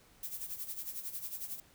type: noise with tremolo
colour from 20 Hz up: violet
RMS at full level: -39 dBFS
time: 0.23-1.6 s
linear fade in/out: 2 ms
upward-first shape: sine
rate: 11 Hz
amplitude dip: 70%
effects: pink hiss -63 dBFS RMS until 1.74 s